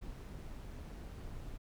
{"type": "noise with amplitude modulation", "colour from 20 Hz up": "brown", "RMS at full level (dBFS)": -45, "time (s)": [0.01, 1.58], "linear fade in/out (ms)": 20, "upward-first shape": "sine", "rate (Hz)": 154, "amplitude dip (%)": 25, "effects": []}